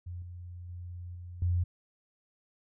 sine tone with level steps, 88.2 Hz, F2, 18 cents sharp, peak -37 / -41 / -39 / -41 / -25 dBFS, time 0.06-1.64 s, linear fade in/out 10 ms, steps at 0.22 / 0.69 / 1.15 / 1.42 s, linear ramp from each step 2 ms, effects none

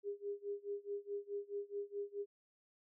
sine tone with tremolo, 405.5 Hz, G#4, 41 cents flat, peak -37 dBFS, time 0.03-2.26 s, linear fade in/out 50 ms, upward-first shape sine, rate 4.7 Hz, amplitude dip 95%, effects none

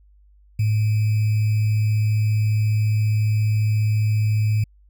sine tone with sample-and-hold, 107.3 Hz, A2, 43 cents flat, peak -16 dBFS, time 0.59-4.64 s, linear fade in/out 5 ms, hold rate 2450 Hz, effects added 50 Hz sine -50 dBFS peak until 4.89 s

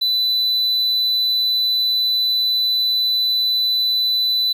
triangle tone, 3994 Hz, B7, 19 cents sharp, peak -14 dBFS, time 0.01-4.53 s, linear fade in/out 10 ms, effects 8-bit

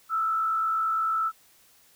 sine tone with frequency modulation, 1318.5 Hz, E6, in tune, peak -23 dBFS, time 0.09-1.32 s, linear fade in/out 50 ms, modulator 54.4 Hz, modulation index 0.5, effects white hiss -59 dBFS RMS until 1.95 s

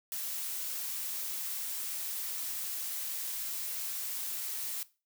blue noise, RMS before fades -37 dBFS, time 0.12-4.83 s, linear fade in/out 0 ms, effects noise-tail reverb RT60 0.3 s tail -18 dB re dry

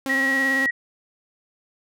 sawtooth tone with vibrato, 266.7 Hz, C4, 33 cents sharp, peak -21 dBFS, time 0.06-0.66 s, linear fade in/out 0 ms, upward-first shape triangle, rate 18 Hz, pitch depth 32 cents each way
sine tone, 1908 Hz, A#6, 40 cents sharp, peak -19 dBFS, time 0.09-0.71 s, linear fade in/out 10 ms
effects none

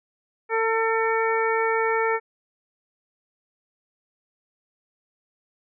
harmonic tone, 449.4 Hz, A4, 37 cents sharp, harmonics 1 / 2 / 3 / 4 / 5, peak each -23 / -26 / -28 / -29 / -30 dBFS, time 0.49-2.2 s, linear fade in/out 50 ms, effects none

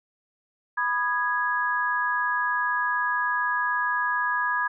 sine chord, G# minor, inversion first, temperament equal with one note detuned, 987.8 / 1225.2 / 1661.2 Hz, B5 / D#6 / G#6, 0 / -27 / 0 cents, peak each -27 / -30 / -25 dBFS, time 0.77-4.68 s, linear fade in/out 10 ms, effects none

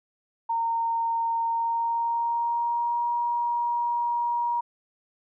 sine tone with pitch glide, 920 to 950.8 Hz, A#5 to A#5, -23 to +34 cents, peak -23 dBFS, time 0.49-4.61 s, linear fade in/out 10 ms, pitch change +57 cents, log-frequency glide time 1.46-3.1 s, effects none

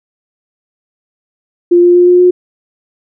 sine tone with pitch steps, 349.2 / 351.8 / 354.5 / 357.2 / 359.8 Hz, F4 / F4 / F4 / F4 / F#4, 0 / +13 / +26 / +39 / -48 cents, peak -3 dBFS, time 1.71-2.31 s, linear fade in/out 10 ms, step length 120 ms, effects none

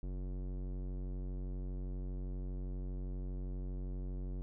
square tone with low-pass filter, 46.25 Hz, F#1, in tune, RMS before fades -40 dBFS, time 0.03-4.42 s, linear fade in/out 0 ms, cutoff 360 Hz, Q 1, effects none

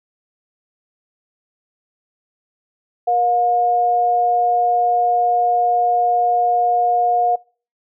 sine tone pair together, 477.2 / 715 Hz, A#4 / F5, +41 / +41 cents, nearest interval perfect fifth, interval 700 cents, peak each -24 / -14 dBFS, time 3.07-7.36 s, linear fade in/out 10 ms, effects noise-tail reverb RT60 0.4 s tail -25 dB re dry

